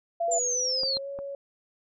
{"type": "tone", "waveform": "sine", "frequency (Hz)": 680, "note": "F5", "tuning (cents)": -46, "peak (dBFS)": -24, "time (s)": [0.2, 0.39], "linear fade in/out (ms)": 10}
{"type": "tone with pitch glide", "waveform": "sine", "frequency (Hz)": [493.9, 557.6], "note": ["B4", "C#5"], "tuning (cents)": [0, 10], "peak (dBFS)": -33, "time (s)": [0.28, 1.35], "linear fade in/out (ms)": 2, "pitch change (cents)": 210, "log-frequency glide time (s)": [0.54, 1.08]}
{"type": "linear sweep", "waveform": "sine", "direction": "down", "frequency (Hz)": [7280, 4086], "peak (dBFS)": -25, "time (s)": [0.31, 0.98], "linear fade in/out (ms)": 10}
{"type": "clicks", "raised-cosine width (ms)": 1, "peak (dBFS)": -26, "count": 3, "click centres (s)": [0.834, 0.97, 1.189]}
{"effects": []}